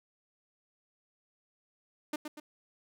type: tone with echo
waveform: sawtooth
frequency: 301.6 Hz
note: D4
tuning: 46 cents sharp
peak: -28 dBFS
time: 2.13-2.16 s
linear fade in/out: 5 ms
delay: 120 ms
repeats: 2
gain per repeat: -6 dB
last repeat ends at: 2.4 s
effects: none